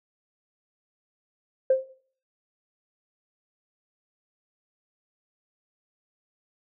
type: tone with exponential decay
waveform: sine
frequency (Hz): 525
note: C5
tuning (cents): +6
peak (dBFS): -13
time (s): 1.7-1.89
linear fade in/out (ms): 5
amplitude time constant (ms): 41
effects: noise-tail reverb RT60 0.5 s tail -17 dB re dry + tanh soft clip ceiling -11 dBFS